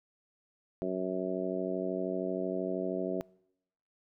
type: harmonic tone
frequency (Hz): 92.9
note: F#2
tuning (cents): +7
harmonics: 2 / 3 / 4 / 5 / 6 / 7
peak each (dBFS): -38 / -38 / -35 / -41 / -40 / -38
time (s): 0.82-3.21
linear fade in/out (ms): 0
effects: noise-tail reverb RT60 0.8 s tail -25 dB re dry